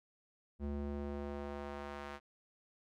square tone with band-pass filter sweep, 71.5 Hz, D2, 46 cents flat, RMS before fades -42 dBFS, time 0.59-2.2 s, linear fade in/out 50 ms, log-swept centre 200 to 1400 Hz, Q 0.77, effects none

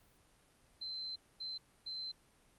sine tone bursts at uneven times, 4087 Hz, C8, 41 cents flat, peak -40 dBFS, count 3, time 0.81-1.16 / 1.4-1.58 / 1.86-2.12 s, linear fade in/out 10 ms, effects pink hiss -68 dBFS RMS until 2.58 s + Opus 32 kbps

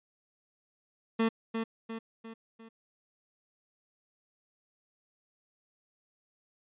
30% pulse tone with echo, 225.8 Hz, A3, 45 cents sharp, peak -22 dBFS, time 1.19-1.29 s, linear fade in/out 10 ms, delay 350 ms, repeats 4, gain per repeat -6 dB, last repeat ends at 2.69 s, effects resampled to 8000 Hz

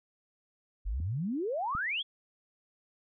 sine exponential sweep, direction up, 42.74 to 3493 Hz, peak -30 dBFS, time 0.85-2.03 s, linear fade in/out 20 ms
clicks, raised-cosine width 5 ms, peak -30 / -28 dBFS, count 2, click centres 1.002 / 1.751 s
effects none

